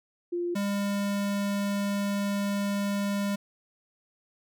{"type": "tone pair in turn", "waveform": ["sine", "square"], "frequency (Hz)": [348.8, 201.3], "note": ["F4", "G3"], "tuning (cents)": [-2, 46], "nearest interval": "minor seventh", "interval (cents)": 952, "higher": "first", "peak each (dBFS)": -27, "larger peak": "neither", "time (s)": [[0.32, 0.55], [0.55, 3.36]], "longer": "second", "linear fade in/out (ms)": 10, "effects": []}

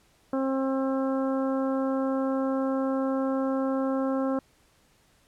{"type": "harmonic tone", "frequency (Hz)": 266.8, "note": "C4", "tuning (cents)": 34, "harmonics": [1, 2, 3, 4, 5, 6], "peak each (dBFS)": [-26, -29, -38, -38, -39, -48], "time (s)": [0.33, 4.39], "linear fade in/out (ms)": 2, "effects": ["pink hiss -63 dBFS RMS until 5.27 s", "low-pass 12000 Hz 12 dB/octave"]}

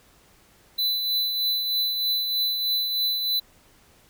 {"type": "tone with tremolo", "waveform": "square", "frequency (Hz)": 4000, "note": "B7", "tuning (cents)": 21, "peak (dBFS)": -21, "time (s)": [0.78, 3.4], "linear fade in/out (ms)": 10, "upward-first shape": "triangle", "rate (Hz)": 3.2, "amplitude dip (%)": 45, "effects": ["pink hiss -57 dBFS RMS until 4.09 s"]}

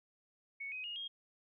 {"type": "tone with pitch steps", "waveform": "sine", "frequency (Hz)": [2217, 2517, 2859, 3246], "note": ["C#7", "D#7", "F7", "G#7"], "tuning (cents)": [0, 19, 40, -40], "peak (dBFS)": -40, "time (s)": [0.6, 1.08], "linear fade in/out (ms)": 10, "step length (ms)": 120, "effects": []}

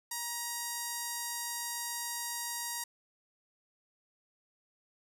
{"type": "tone with notch filter", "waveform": "5% pulse", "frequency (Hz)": 947, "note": "A#5", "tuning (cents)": 27, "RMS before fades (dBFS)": -38, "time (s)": [0.11, 2.84], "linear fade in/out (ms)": 5, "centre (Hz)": 3100, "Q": 1.4, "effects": []}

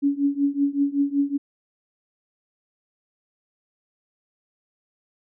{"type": "tone with tremolo", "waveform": "sine", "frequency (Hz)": 282.2, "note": "C#4", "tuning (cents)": 31, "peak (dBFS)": -15, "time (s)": [0.02, 1.38], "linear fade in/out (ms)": 20, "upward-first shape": "triangle", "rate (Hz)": 5.3, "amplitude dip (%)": 95, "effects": []}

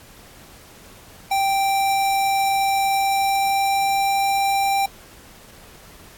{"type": "tone with pitch glide", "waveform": "square", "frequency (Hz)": [784, 788.5], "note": ["G5", "G5"], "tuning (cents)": [0, 10], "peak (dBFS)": -18, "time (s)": [1.31, 4.86], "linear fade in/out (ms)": 5, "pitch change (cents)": 10, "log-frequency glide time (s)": [2.89, 4.24], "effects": ["pink hiss -46 dBFS RMS until 6.17 s", "AAC 64 kbps"]}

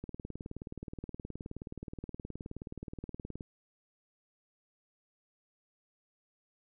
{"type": "click train", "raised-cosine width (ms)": 3, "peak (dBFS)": -28, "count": 65, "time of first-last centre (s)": [0.04, 3.408], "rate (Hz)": 19, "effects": []}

